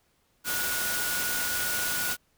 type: tone in noise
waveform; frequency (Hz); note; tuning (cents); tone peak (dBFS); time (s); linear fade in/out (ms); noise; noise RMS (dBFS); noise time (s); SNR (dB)
sine; 1455; F#6; -29; -32; 0.44-2.17; 50; white; -30; 0.44-2.17; -5
effects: pink hiss -69 dBFS RMS until 2.37 s